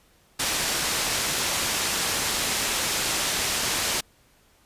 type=low-pass noise; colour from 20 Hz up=white; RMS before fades=-26 dBFS; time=0.39-4.01 s; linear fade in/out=10 ms; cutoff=7800 Hz; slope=12 dB/octave; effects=pink hiss -60 dBFS RMS until 4.65 s + resampled to 32000 Hz